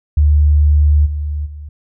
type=tone with level steps; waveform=sine; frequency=74.2 Hz; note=D2; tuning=18 cents sharp; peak=-7 / -17 / -27 dBFS; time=0.17-1.69 s; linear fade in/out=5 ms; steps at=1.05 / 1.45 s; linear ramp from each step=20 ms; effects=none